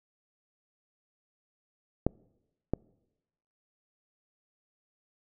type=clicks; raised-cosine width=2 ms; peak=-11 / -14 dBFS; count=2; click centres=2.066 / 2.736 s; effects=noise-tail reverb RT60 1.0 s tail -26 dB re dry